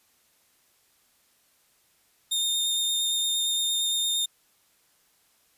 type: tone with vibrato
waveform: sawtooth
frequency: 3654 Hz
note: A#7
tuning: 35 cents flat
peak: -21 dBFS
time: 2.31-4.26 s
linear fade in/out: 10 ms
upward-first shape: sine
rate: 8.7 Hz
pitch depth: 10 cents each way
effects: white hiss -65 dBFS RMS until 5.57 s + resampled to 32000 Hz